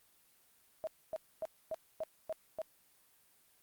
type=tone bursts; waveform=sine; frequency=637 Hz; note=D#5; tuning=41 cents sharp; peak=-35 dBFS; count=7; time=0.84-2.617 s; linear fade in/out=0 ms; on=31 ms; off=260 ms; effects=white hiss -68 dBFS RMS until 3.62 s + Opus 32 kbps